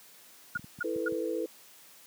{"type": "tone bursts", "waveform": "sine", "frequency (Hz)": 1434, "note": "F6", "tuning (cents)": 45, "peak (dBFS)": -28, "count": 3, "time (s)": [0.55, 1.085], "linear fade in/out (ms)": 5, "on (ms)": 25, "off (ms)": 230}
{"type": "clicks", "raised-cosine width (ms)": 5, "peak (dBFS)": -30, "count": 6, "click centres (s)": [0.557, 0.594, 0.643, 0.788, 0.961, 1.123]}
{"type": "chord", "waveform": "sine", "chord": "E suspended fourth", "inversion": "none", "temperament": "just", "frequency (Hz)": [329.6, 439.5, 494.4], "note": ["E4", "A4", "B4"], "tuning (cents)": [0, -2, 2], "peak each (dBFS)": -34, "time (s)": [0.84, 1.46], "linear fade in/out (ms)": 5}
{"effects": ["white hiss -55 dBFS RMS until 2.06 s", "high-pass 150 Hz 12 dB/octave"]}